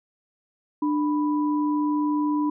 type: tone pair together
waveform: sine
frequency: 297.7 / 988.4 Hz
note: D4 / B5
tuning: +24 / +1 cents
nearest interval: octave + major sixth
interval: 2077 cents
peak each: -21 / -29 dBFS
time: 0.82-2.5 s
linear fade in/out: 5 ms
effects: none